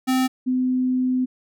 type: tone pair in turn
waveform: square / sine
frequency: 258.7 / 254.8 Hz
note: C4 / C4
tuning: -19 / -46 cents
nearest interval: unison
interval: 27 cents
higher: first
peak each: -18 dBFS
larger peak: neither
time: 0.07-0.28 / 0.46-1.26 s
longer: second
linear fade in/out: 20 ms
effects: none